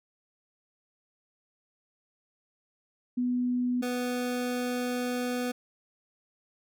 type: tone pair in turn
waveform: sine / 25% pulse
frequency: 247.3 / 247.3 Hz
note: B3 / B3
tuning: +3 / +3 cents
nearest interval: unison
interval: 0 cents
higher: neither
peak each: -25 dBFS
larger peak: neither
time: 3.17-3.82 / 3.82-5.52 s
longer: second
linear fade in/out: 10 ms
effects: none